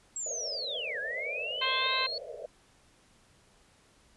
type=linear two-way sweep; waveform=sine; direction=down then up; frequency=7680 to 1600 to 4428 Hz; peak=-33 dBFS; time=0.16-2.18 s; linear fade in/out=2 ms; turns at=0.99 s
type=band-pass noise; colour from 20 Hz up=white; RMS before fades=-42 dBFS; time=0.26-2.46 s; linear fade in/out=5 ms; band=450 to 650 Hz; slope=96 dB/octave
type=harmonic tone; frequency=523.3 Hz; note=C5; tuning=in tune; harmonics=2 / 3 / 4 / 5 / 6 / 7 / 8; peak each=-32 / -37 / -35 / -34 / -38 / -41 / -37 dBFS; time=1.61-2.07 s; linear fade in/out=10 ms
effects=pink hiss -63 dBFS RMS until 4.16 s + resampled to 24000 Hz